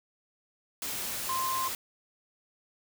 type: tone in noise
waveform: sine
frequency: 1046.5 Hz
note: C6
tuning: in tune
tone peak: -29 dBFS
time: 1.29-1.68 s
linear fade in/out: 2 ms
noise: white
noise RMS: -35 dBFS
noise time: 0.82-1.75 s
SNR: +3 dB
effects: none